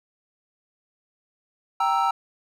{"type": "chord", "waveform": "triangle", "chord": "E diminished", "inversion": "first", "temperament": "equal", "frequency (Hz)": [784, 932.3, 1318.5], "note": ["G5", "Bb5", "E6"], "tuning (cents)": [0, 0, 0], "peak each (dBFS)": -22, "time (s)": [1.8, 2.11], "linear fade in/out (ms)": 5, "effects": []}